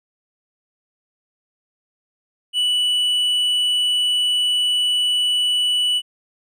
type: tone with tanh clipping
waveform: sine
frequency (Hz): 2960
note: F#7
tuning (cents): 0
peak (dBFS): -17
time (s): 2.53-6.02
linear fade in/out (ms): 50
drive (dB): 5
effects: none